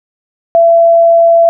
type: tone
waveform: sine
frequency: 672 Hz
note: E5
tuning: 33 cents sharp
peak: -3 dBFS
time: 0.55-1.49 s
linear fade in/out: 0 ms
effects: none